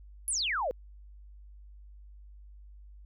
sine exponential sweep, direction down, 11310 to 470 Hz, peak -28 dBFS, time 0.28-0.71 s, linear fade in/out 0 ms, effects added 50 Hz sine -48 dBFS peak until 3.05 s

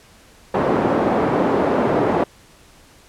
pink band-pass noise, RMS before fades -18 dBFS, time 0.54-2.24 s, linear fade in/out 5 ms, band 250 to 810 Hz, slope 12 dB/octave, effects pink hiss -49 dBFS RMS until 3.08 s + low-pass 11000 Hz 12 dB/octave

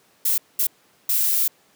violet noise bursts at uneven times, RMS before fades -20 dBFS, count 3, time 0.25-0.38 / 0.59-0.67 / 1.09-1.48 s, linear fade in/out 5 ms, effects pink hiss -58 dBFS RMS until 1.75 s + high-pass 200 Hz 12 dB/octave

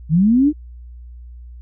sine linear sweep, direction up, 145.5 to 311.1 Hz, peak -10 dBFS, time 0.09-0.53 s, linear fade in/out 50 ms, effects added 60 Hz sine -34 dBFS peak until 1.61 s

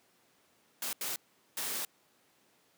white noise bursts at uneven times, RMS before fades -36 dBFS, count 3, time 0.82-0.93 / 1.01-1.16 / 1.57-1.85 s, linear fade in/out 2 ms, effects pink hiss -68 dBFS RMS until 2.77 s + high-pass 200 Hz 12 dB/octave

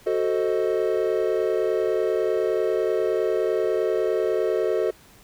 triangle chord, F# diminished seventh, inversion none, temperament equal with one note detuned, 370 / 440 / 523.3 / 626.2 Hz, F#4 / A4 / C5 / Eb5, 0 / 0 / 0 / +11 cents, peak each -23 / -22 / -27 / -26 dBFS, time 0.06-4.91 s, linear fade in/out 10 ms, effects pink hiss -52 dBFS RMS until 5.23 s

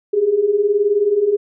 sine beating tone pair, 395.2 / 414.2 Hz, G4 / G#4, +14 / -5 cents, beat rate 19 Hz, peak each -19 / -14 dBFS, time 0.13-1.37 s, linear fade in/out 10 ms, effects none

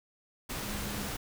sine tone in noise, 205.1 Hz, G#3, 21 cents flat, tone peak -41 dBFS, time 0.63-1.08 s, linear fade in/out 10 ms, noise pink, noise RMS -37 dBFS, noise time 0.49-1.17 s, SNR -7 dB, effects none

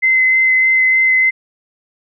sine tone with vibrato, 2055 Hz, C7, 32 cents flat, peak -9 dBFS, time 0.02-1.31 s, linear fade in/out 20 ms, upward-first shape sine, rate 3.3 Hz, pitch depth 10 cents each way, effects none

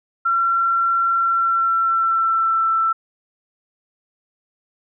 sine tone with pitch glide, 1361 to 1332.2 Hz, F6 to E6, -45 to +18 cents, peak -15 dBFS, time 0.25-2.93 s, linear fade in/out 10 ms, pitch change -37 cents, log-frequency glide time 1.16-2.72 s, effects none

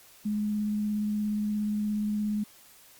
sine tone with vibrato, 210 Hz, G#3, 19 cents sharp, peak -26 dBFS, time 0.25-2.44 s, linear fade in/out 10 ms, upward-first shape sine, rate 17 Hz, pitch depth 10 cents each way, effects white hiss -55 dBFS RMS until 2.99 s + Opus 48 kbps

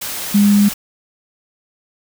sine tone in noise, 204 Hz, G#3, 31 cents flat, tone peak -8 dBFS, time 0.34-0.69 s, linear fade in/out 10 ms, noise white, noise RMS -25 dBFS, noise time 0.01-0.74 s, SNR +14 dB, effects none

